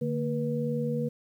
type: tone cluster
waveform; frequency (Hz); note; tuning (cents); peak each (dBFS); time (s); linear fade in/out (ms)
sine; 147.5 / 229.5 / 485.3; D3 / A#3 / B4; +8 / -27 / -30; -31; 0.01-1.09; 10
effects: 10-bit